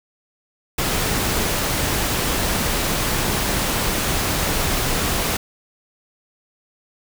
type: noise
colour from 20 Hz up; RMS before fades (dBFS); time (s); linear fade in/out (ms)
pink; -21; 0.78-5.37; 5
effects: none